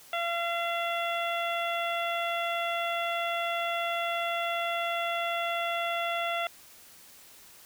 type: harmonic tone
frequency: 683 Hz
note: F5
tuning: 39 cents flat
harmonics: 1 / 2 / 3 / 4 / 5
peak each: -31 / -34 / -36 / -37 / -38 dBFS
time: 0.13-6.47 s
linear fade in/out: 2 ms
effects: white hiss -53 dBFS RMS until 7.65 s